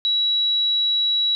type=tone; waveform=sine; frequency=3900 Hz; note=B7; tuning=23 cents flat; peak=-17 dBFS; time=0.05-1.35 s; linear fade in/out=0 ms; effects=none